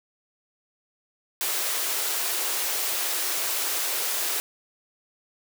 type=high-pass noise; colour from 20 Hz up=white; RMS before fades=-27 dBFS; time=1.41-4.4 s; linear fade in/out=0 ms; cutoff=320 Hz; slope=48 dB/octave; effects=none

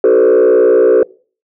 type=tone with frequency modulation; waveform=sine; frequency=440 Hz; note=A4; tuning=in tune; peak=-3 dBFS; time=0.04-1.03 s; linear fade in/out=2 ms; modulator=60.9 Hz; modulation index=1.3; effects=noise-tail reverb RT60 0.4 s tail -24 dB re dry + tanh soft clip ceiling -4 dBFS

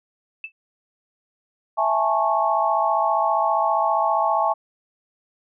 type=tone with exponential decay; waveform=sine; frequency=2637 Hz; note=E7; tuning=in tune; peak=-25 dBFS; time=0.44-0.52 s; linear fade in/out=2 ms; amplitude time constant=17 ms
type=chord; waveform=sine; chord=A major seventh; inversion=second; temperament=just; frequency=660 / 825 / 880 / 1100 Hz; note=E5 / G#5 / A5 / C#6; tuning=+2 / -12 / 0 / -14 cents; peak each=-23 dBFS; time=1.77-4.54 s; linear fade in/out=20 ms
effects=none

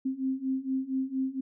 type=beating tone pair; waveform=sine; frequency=261.6 / 265.9 Hz; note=C4 / C4; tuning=0 / +28 cents; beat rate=4.3 Hz; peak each=-32 / -30 dBFS; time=0.05-1.41 s; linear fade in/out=10 ms; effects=none

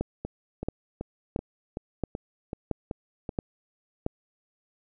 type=two click trains; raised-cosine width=2 ms; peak=-14 / -19 dBFS; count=7 / 9; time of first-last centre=0.01-4.064 / 0.25-3.292 s; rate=1.48 / 2.63 Hz; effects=none

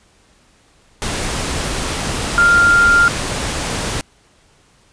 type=tone in noise; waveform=sine; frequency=1396.9 Hz; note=F6; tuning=in tune; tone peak=-8 dBFS; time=2.38-3.08 s; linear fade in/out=0 ms; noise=pink; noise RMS=-21 dBFS; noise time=1.02-4.01 s; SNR=+10 dB; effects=pink hiss -53 dBFS RMS until 4.92 s + resampled to 22050 Hz

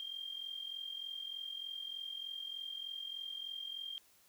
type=tone with amplitude modulation; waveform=sine; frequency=3194 Hz; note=G7; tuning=32 cents sharp; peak=-38 dBFS; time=0-3.98 s; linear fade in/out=0 ms; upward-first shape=sine; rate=43.3 Hz; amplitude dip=70%; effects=white hiss -67 dBFS RMS until 4.28 s

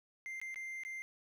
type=tone with dropouts; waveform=triangle; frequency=2092 Hz; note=C7; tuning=1 cent flat; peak=-39 dBFS; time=0.26-1.02 s; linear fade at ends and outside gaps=0 ms; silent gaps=0.4-0.415 / 0.544-0.559 / 0.835-0.85 s; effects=none

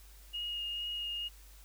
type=tone with vibrato; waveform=sine; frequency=2859 Hz; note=F7; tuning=40 cents sharp; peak=-35 dBFS; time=0.33-1.29 s; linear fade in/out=20 ms; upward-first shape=sine; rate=2.2 Hz; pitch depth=11 cents each way; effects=added 50 Hz sine -53 dBFS peak until 1.64 s + white hiss -60 dBFS RMS until 1.64 s

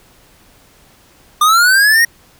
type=linear sweep; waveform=square; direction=up; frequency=1192 to 1890 Hz; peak=-8 dBFS; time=1.41-2.05 s; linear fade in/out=5 ms; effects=pink hiss -48 dBFS RMS until 2.39 s

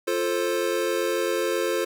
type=chord; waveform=square; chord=F major; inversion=none; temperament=equal with one note detuned; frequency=349.2 / 440 / 527.5 Hz; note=F4 / A4 / C5; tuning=0 / 0 / +14 cents; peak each=-28 dBFS; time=0.07-1.85 s; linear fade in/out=10 ms; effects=none

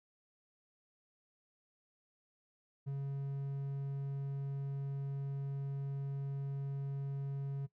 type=tone with hard clipping; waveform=triangle; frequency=138.59 Hz; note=C#3; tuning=in tune; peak=-37 dBFS; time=2.86-7.67 s; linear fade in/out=20 ms; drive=6 dB; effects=noise-tail reverb RT60 0.1 s tail -18 dB re dry

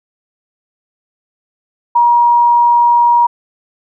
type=tone; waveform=sine; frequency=952 Hz; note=A#5; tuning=36 cents sharp; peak=-6 dBFS; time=1.95-3.27 s; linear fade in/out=10 ms; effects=none

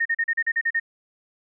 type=tone bursts; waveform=sine; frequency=1841 Hz; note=A#6; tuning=22 cents flat; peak=-19 dBFS; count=9; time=0-0.799 s; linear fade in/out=10 ms; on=55 ms; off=38 ms; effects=none

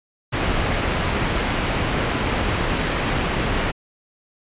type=low-pass noise; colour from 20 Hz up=pink; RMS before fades=-22 dBFS; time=0.32-3.72 s; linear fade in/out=20 ms; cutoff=3300 Hz; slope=24 dB/octave; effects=resampled to 8000 Hz

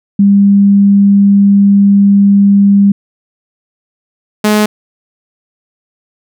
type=tone pair in turn; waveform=sine / sawtooth; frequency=200 / 211.5 Hz; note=G3 / G#3; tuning=+35 / +32 cents; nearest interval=minor second; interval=97 cents; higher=second; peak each=-3 dBFS; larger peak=neither; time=0.19-2.92 / 4.44-4.66 s; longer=first; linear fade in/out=5 ms; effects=none

